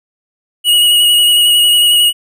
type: tone with vibrato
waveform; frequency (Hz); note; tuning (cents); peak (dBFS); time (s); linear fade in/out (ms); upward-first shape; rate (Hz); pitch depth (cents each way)
square; 2899; F#7; -36; -7; 0.64-2.13; 50; square; 11; 17
effects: none